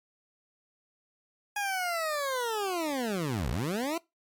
20% pulse linear two-way sweep, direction down then up, 832 to 51.91 to 347.5 Hz, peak -24 dBFS, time 1.56-3.98 s, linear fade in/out 5 ms, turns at 3.5 s, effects noise-tail reverb RT60 0.2 s tail -22 dB re dry + MP3 96 kbps

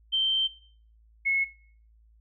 sine tone pair in turn, 3123 / 2183 Hz, G7 / C#7, -7 / -27 cents, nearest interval tritone, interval 620 cents, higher first, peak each -22 dBFS, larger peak neither, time 0.12-0.48 / 1.25-1.45 s, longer first, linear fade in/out 20 ms, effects noise-tail reverb RT60 0.5 s tail -19 dB re dry + added 55 Hz sine -56 dBFS peak until 2.2 s

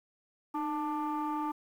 sine tone cluster, 305.5 / 883 / 1185 Hz, D#4 / A5 / D6, -32 / +6 / +15 cents, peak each -33 / -33 / -37 dBFS, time 0.54-1.52 s, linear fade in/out 10 ms, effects tanh soft clip ceiling -26 dBFS + 10-bit

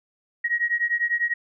sine beating tone pair, 1889 / 1899 Hz, A#6 / A#6, +22 / +32 cents, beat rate 10 Hz, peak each -24 dBFS, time 0.44-1.34 s, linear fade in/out 10 ms, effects none

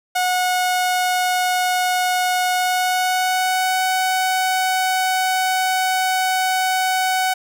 sawtooth tone with pitch glide, 730 to 748.4 Hz, F#5 to F#5, -24 to +20 cents, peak -13 dBFS, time 0.15-7.34 s, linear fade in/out 10 ms, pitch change +44 cents, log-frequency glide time 2.54-3.83 s, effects none

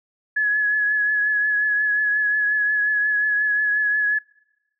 sine tone with vibrato, 1694 Hz, G#6, 34 cents sharp, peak -17 dBFS, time 0.36-4.19 s, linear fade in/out 10 ms, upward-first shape triangle, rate 5.6 Hz, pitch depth 31 cents each way, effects noise-tail reverb RT60 1.0 s tail -26 dB re dry

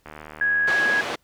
click train, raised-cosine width 0.5 ms, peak -23 dBFS, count 51, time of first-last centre 0.06-0.714 s, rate 76.5 Hz
sine tone, 1661.2 Hz, G#6, in tune, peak -18 dBFS, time 0.41-1.01 s, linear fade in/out 2 ms
pink band-pass noise, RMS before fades -29 dBFS, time 0.67-1.16 s, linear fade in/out 10 ms, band 330 to 3500 Hz, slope 12 dB/octave
effects pink hiss -65 dBFS RMS until 1.23 s

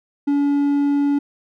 triangle tone, 285 Hz, C#4, 48 cents sharp, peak -13 dBFS, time 0.27-1.19 s, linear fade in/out 10 ms, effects none

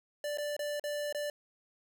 square tone with dropouts, 587.3 Hz, D5, in tune, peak -34 dBFS, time 0.24-1.3 s, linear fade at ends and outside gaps 2 ms, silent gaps 0.374-0.383 / 0.566-0.592 / 0.797-0.839 / 1.126-1.147 s, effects none

